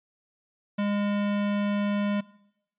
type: tone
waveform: square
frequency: 204.2 Hz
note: G#3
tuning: 29 cents flat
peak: -25 dBFS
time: 0.78-2.21 s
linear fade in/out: 10 ms
effects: noise-tail reverb RT60 0.8 s tail -21 dB re dry + resampled to 8000 Hz